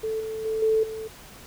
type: tone with level steps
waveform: sine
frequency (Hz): 440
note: A4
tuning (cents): 0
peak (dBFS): -25 / -29 / -24 / -18 / -31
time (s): 0.03-1.08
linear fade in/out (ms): 10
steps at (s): 0.2 / 0.45 / 0.62 / 0.83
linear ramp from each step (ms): 5
effects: pink hiss -46 dBFS RMS until 1.46 s